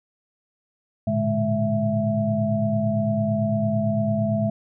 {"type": "tone cluster", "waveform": "sine", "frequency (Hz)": [109.7, 118.6, 147.5, 210.6, 662], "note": ["A2", "A#2", "D3", "G#3", "E5"], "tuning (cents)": [-5, 30, 8, 24, 7], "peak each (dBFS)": [-27, -29, -31, -23, -25], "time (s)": [1.07, 4.5], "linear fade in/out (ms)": 5, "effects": []}